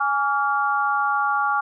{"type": "chord", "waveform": "sine", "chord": "D diminished", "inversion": "second", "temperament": "equal with one note detuned", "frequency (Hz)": [830.6, 1144.5, 1396.9], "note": ["Ab5", "D6", "F6"], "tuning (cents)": [0, -45, 0], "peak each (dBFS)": -23, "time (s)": [0, 1.61], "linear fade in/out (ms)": 10, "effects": []}